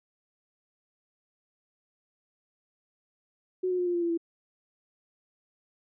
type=tone with pitch steps; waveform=sine; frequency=368.9 / 363 / 357.2 / 351.4 / 345.8 / 340.2 / 334.8 Hz; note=F#4 / F#4 / F4 / F4 / F4 / F4 / E4; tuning=-5 / -33 / +39 / +11 / -17 / -45 / +27 cents; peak=-25 dBFS; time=3.63-4.176 s; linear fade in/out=10 ms; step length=78 ms; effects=none